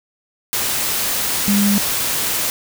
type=tone in noise; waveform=sine; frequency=202.7 Hz; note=G#3; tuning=42 cents flat; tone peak=-13 dBFS; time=1.48-1.78 s; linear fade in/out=0 ms; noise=white; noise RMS=-20 dBFS; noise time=0.53-2.5 s; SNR=+4 dB; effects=none